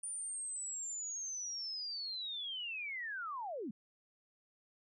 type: linear sweep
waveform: sine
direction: down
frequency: 9397 to 185 Hz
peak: -39 dBFS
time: 0.03-3.71 s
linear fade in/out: 5 ms
effects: none